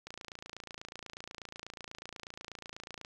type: click train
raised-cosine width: 0.2 ms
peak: -26 dBFS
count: 85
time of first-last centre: 0.07-3.049 s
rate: 28.2 Hz
effects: 11-bit